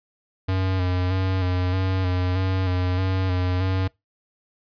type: tone with vibrato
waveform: square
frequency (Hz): 92.5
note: F#2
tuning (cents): 0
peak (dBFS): -21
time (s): 0.48-3.88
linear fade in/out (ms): 10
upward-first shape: square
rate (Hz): 1.6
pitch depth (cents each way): 31
effects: noise-tail reverb RT60 0.2 s tail -24 dB re dry + resampled to 11025 Hz